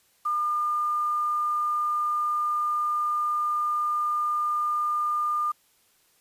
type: tone with quantisation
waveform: sine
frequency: 1206 Hz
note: D6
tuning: 46 cents sharp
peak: -23 dBFS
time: 0.25-5.52 s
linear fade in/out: 10 ms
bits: 8
effects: white hiss -64 dBFS RMS until 6.2 s + resampled to 32000 Hz